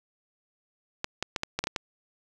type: clicks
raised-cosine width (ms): 0.2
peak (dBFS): -11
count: 8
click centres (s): 1.044 / 1.226 / 1.362 / 1.434 / 1.59 / 1.64 / 1.671 / 1.762
effects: none